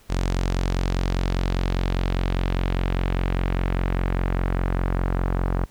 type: tone with low-pass filter sweep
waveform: sawtooth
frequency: 44.98 Hz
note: F#1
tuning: 48 cents flat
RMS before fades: -23 dBFS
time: 0.09-5.66 s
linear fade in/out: 20 ms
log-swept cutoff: 7100 to 1300 Hz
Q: 1.2
effects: pink hiss -55 dBFS RMS until 5.7 s